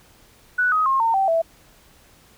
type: tone with pitch steps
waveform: sine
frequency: 1480 / 1259 / 1071 / 911 / 775 / 659.3 Hz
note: F#6 / D#6 / C6 / A#5 / G5 / E5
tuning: 0 / +20 / +40 / -40 / -20 / 0 cents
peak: -16 dBFS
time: 0.58-1.42 s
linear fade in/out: 10 ms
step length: 140 ms
effects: pink hiss -53 dBFS RMS until 2.37 s